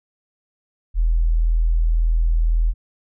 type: tone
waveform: sine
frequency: 40.94 Hz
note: E1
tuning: 11 cents flat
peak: -14 dBFS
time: 0.94-2.74 s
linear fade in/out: 50 ms
effects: none